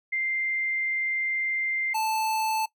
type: tone pair in turn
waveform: sine / square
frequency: 2093 / 877.2 Hz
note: C7 / A5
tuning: 0 / -6 cents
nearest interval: octave + minor third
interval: 1506 cents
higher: first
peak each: -25 dBFS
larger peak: neither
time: 0.12-1.94 / 1.94-2.66 s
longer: first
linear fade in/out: 10 ms
effects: noise-tail reverb RT60 0.1 s tail -19 dB re dry